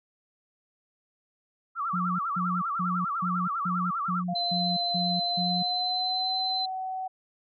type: tone with vibrato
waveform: sine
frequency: 1244.5 Hz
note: D#6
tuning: in tune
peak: -27 dBFS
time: 1.75-4.24 s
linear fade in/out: 50 ms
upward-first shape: sine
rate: 10 Hz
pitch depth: 180 cents each way
type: tone bursts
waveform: sine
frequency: 179.2 Hz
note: F3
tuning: 45 cents sharp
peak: -28 dBFS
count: 9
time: 1.93-5.63 s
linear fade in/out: 10 ms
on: 260 ms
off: 170 ms
type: tone with pitch glide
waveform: sine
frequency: 698.5 to 753 Hz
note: F5 to F#5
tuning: 0 to +30 cents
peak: -30 dBFS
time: 4.28-7.08 s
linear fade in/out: 10 ms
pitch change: +130 cents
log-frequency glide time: 5.23-6.34 s
type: tone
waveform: sine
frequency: 4055 Hz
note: B7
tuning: 45 cents sharp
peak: -27 dBFS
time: 4.35-6.66 s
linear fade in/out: 10 ms
effects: none